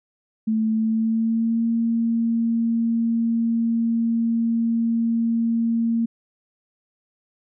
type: tone with pitch glide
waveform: sine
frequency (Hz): 220 to 230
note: A3 to A#3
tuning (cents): 0 to -23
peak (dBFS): -18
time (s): 0.47-6.06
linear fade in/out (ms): 10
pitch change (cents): +77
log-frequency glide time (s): 0.71-1.66
effects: none